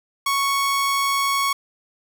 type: tone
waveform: sawtooth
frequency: 1108.7 Hz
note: C#6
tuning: in tune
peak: -15 dBFS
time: 0.26-1.53 s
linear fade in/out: 5 ms
effects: none